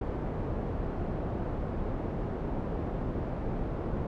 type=low-pass noise; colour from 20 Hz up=pink; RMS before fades=-33 dBFS; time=0.01-4.07 s; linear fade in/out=5 ms; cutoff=680 Hz; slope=12 dB/octave; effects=none